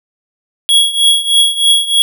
square tone with tremolo, 3327 Hz, G#7, 2 cents sharp, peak -5 dBFS, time 0.69-2.02 s, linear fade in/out 0 ms, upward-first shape triangle, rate 3.2 Hz, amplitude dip 85%, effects none

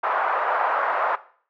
white band-pass noise, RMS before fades -23 dBFS, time 0.03-1.16 s, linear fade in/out 10 ms, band 630 to 1300 Hz, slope 24 dB/octave, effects noise-tail reverb RT60 0.5 s tail -17 dB re dry

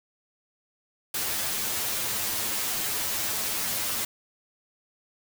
white noise with comb filter, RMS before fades -29 dBFS, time 1.14-4.05 s, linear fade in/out 5 ms, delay 9.3 ms, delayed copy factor +0.95, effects none

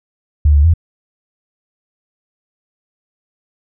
sine tone with pitch steps, 74.1 / 72.3 / 82.9 Hz, D2 / D2 / E2, +16 / -27 / +10 cents, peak -6 dBFS, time 0.45-0.738 s, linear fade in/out 5 ms, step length 96 ms, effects none

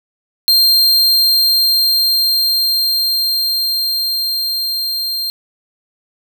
45% pulse tone with level ramp, 4186 Hz, C8, in tune, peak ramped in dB -7 to -17 dBFS, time 0.48-5.3 s, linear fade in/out 0 ms, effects none

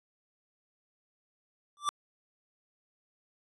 square tone with exponential growth, 1172 Hz, D6, 4 cents flat, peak -24 dBFS, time 1.77-1.89 s, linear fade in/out 0 ms, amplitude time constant 25 ms, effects resampled to 24000 Hz

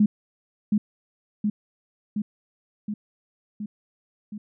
sine tone with echo, 209.5 Hz, G#3, 15 cents sharp, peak -14 dBFS, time 0-0.06 s, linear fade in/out 5 ms, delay 720 ms, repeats 6, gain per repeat -3 dB, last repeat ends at 4.38 s, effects none

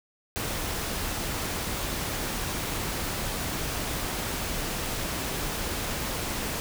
pink noise, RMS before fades -31 dBFS, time 0.36-6.6 s, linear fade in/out 0 ms, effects none

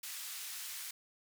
white band-pass noise, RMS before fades -44 dBFS, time 0.03-0.91 s, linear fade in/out 5 ms, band 1500 to 16000 Hz, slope 12 dB/octave, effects none

